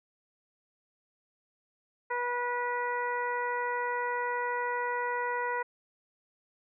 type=harmonic tone; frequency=487 Hz; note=B4; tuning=24 cents flat; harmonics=1 / 2 / 3 / 4 / 5; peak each=-35 / -32 / -37 / -37 / -49 dBFS; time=2.1-5.63 s; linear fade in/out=10 ms; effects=none